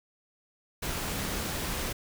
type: tone in noise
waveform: sine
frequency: 195.1 Hz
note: G3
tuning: 8 cents flat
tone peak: -41 dBFS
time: 1.13-1.39 s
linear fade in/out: 10 ms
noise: pink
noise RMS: -33 dBFS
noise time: 0.82-1.93 s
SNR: -11 dB
effects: none